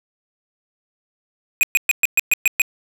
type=tone bursts; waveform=square; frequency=2489 Hz; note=D#7; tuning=in tune; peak=-12 dBFS; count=8; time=1.61-2.618 s; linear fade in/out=0 ms; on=21 ms; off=120 ms; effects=none